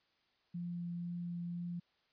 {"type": "tone with vibrato", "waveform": "sine", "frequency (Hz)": 173.4, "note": "F3", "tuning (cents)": -12, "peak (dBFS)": -38, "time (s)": [0.54, 1.8], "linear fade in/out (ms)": 10, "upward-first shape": "triangle", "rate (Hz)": 2, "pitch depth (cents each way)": 8, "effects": ["white hiss -75 dBFS RMS until 2.12 s", "resampled to 11025 Hz"]}